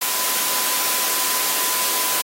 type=tone in noise; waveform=sine; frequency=1007 Hz; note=B5; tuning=33 cents sharp; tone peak=-31 dBFS; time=0.01-2.22 s; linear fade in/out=10 ms; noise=white; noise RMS=-21 dBFS; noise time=0.01-2.22 s; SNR=-13 dB; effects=high-pass 300 Hz 12 dB/octave + AAC 48 kbps